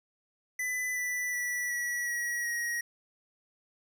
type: tone with pitch steps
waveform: square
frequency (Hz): 2000 / 1978.2 / 1956.6 / 1935.2 / 1914.1 / 1893.2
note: B6 / B6 / B6 / B6 / A#6 / A#6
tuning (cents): +21 / +2 / -17 / -36 / +45 / +26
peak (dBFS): -31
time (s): 0.59-2.81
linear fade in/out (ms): 5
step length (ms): 370
effects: none